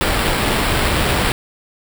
pink noise with sample-and-hold, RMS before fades -17 dBFS, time 0.01-1.32 s, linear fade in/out 0 ms, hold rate 6300 Hz, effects none

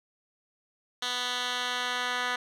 10% pulse tone with band-pass filter sweep, 247.4 Hz, B3, 3 cents sharp, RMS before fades -31 dBFS, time 1.02-2.36 s, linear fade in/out 5 ms, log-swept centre 3500 to 2200 Hz, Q 1.6, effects none

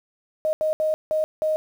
sine tone bursts at uneven times, 622.3 Hz, D#5, in tune, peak -19 dBFS, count 5, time 0.45-0.53 / 0.61-0.73 / 0.8-0.94 / 1.11-1.24 / 1.42-1.56 s, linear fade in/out 0 ms, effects 8-bit

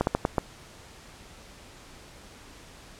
slowing click train, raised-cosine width 1 ms, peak -8 dBFS, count 5, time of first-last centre 0.01-0.382 s, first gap 61 ms, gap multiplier 1.29, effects pink hiss -49 dBFS RMS until 2.99 s + low-pass 9000 Hz 12 dB/octave

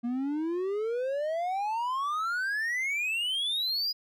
triangle exponential sweep, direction up, 233.1 to 4978 Hz, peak -26 dBFS, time 0.03-3.93 s, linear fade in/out 20 ms, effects none

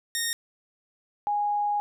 10% pulse / sine tone pair in turn, 1849 / 825.8 Hz, A#6 / G#5, -15 / -10 cents, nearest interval octave + major second, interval 1395 cents, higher first, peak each -17 / -23 dBFS, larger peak first, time 0.15-0.33 / 1.27-1.8 s, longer second, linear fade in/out 0 ms, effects none

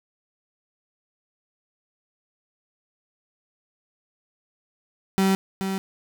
35% pulse tone with echo, 192.3 Hz, G3, 33 cents flat, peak -16 dBFS, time 5.18-5.35 s, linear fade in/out 0 ms, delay 430 ms, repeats 1, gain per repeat -7 dB, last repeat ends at 5.78 s, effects none

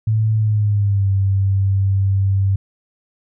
sine tone with pitch glide, 109.4 to 97.46 Hz, A2 to G2, -9 to -10 cents, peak -13 dBFS, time 0.07-2.56 s, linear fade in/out 5 ms, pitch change -201 cents, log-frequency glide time 0.35-1.09 s, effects none

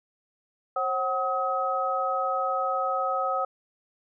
sine tone cluster, 536 / 752 / 1272 Hz, C5 / F#5 / D#6, +42 / +28 / +38 cents, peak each -30 / -29 / -27 dBFS, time 0.76-3.45 s, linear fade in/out 5 ms, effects none

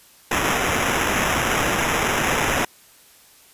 white noise with sample-and-hold, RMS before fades -21 dBFS, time 0.31-2.65 s, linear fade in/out 5 ms, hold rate 4410 Hz, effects white hiss -51 dBFS RMS until 3.53 s + resampled to 32000 Hz

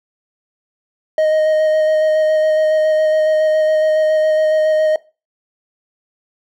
triangle tone with vibrato, 622.3 Hz, D#5, in tune, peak -9 dBFS, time 1.18-4.96 s, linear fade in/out 2 ms, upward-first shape square, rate 7.2 Hz, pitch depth 9 cents each way, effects noise-tail reverb RT60 0.3 s tail -20 dB re dry

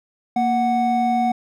triangle tone pair together, 233.1 / 740 Hz, A#3 / F#5, 0 / 0 cents, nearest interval octave + minor sixth, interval 2000 cents, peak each -19 / -16 dBFS, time 0.36-1.32 s, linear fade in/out 5 ms, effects none

